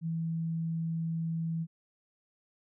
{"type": "tone", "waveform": "sine", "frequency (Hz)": 164, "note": "E3", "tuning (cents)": -9, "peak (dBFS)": -30, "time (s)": [0.01, 1.67], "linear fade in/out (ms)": 50, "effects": []}